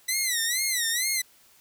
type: tone with vibrato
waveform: 10% pulse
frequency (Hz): 1975.5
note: B6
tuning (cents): 0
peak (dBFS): -15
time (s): 0.08-1.22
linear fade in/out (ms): 10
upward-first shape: sine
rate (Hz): 2.2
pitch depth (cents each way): 150
effects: white hiss -58 dBFS RMS until 1.6 s